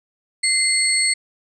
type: tone cluster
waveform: sine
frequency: 2077 / 4374 / 8300 Hz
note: C7 / C#8 / C9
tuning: -13 / -24 / -15 cents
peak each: -20 dBFS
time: 0.43-1.14 s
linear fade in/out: 10 ms
effects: none